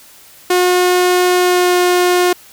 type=tone with pitch glide; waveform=sawtooth; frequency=360.7 to 358 Hz; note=F#4 to F4; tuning=-44 to +43 cents; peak=-6 dBFS; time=0.5-2.33 s; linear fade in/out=5 ms; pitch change=-13 cents; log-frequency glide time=1.33-1.77 s; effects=white hiss -42 dBFS RMS until 2.52 s